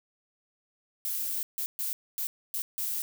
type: noise bursts at uneven times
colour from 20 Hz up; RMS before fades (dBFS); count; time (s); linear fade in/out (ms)
violet; -32; 6; 1.05-1.43 / 1.58-1.66 / 1.79-1.93 / 2.18-2.27 / 2.54-2.62 / 2.78-3.02; 0
effects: none